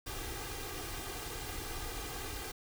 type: noise with comb filter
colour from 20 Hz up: pink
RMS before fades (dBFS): -41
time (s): 0.06-2.52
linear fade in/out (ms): 10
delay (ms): 2.5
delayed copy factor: +0.75
effects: none